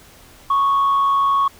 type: tone with frequency modulation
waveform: sine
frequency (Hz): 1107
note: C#6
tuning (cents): -3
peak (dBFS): -12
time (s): 0.5-1.48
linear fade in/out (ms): 5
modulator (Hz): 120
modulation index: 0.23
effects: tanh soft clip ceiling -11 dBFS + pink hiss -46 dBFS RMS until 1.59 s